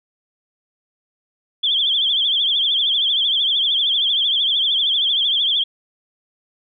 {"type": "tone with vibrato", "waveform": "sine", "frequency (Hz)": 3322, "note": "G#7", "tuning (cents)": 0, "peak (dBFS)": -15, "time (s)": [1.63, 5.64], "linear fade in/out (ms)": 10, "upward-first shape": "triangle", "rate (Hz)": 13, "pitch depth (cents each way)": 130, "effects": []}